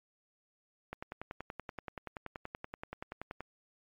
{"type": "click train", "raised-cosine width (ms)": 0.5, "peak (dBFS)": -25, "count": 27, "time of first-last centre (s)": [0.93, 3.406], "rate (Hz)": 10.5, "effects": ["MP3 64 kbps"]}